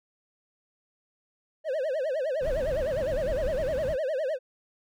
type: tone with vibrato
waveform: triangle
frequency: 570 Hz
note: C#5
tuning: 48 cents sharp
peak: -24 dBFS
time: 1.64-4.39 s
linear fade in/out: 50 ms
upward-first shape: sine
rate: 9.8 Hz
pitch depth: 220 cents each way
type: noise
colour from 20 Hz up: brown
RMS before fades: -35 dBFS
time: 2.4-3.97 s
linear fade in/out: 50 ms
effects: none